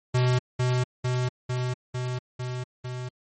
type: tone with echo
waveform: square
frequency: 125.5 Hz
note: B2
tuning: 28 cents sharp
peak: -20 dBFS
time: 0.14-0.39 s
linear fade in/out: 10 ms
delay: 450 ms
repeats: 6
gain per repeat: -2 dB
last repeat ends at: 3.09 s
effects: MP3 32 kbps